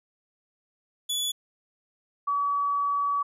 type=tone pair in turn; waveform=sawtooth / sine; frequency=3428 / 1139.7 Hz; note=A7 / C#6; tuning=-46 / +48 cents; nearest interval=octave + perfect fifth; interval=1906 cents; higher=first; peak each=-23 dBFS; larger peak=neither; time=1.09-1.32 / 2.27-3.23 s; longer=second; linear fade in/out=10 ms; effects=resampled to 32000 Hz